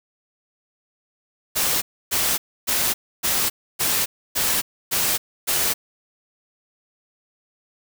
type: noise bursts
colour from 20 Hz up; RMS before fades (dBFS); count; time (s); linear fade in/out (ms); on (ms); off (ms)
white; -21; 8; 1.55-5.74; 20; 270; 290
effects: none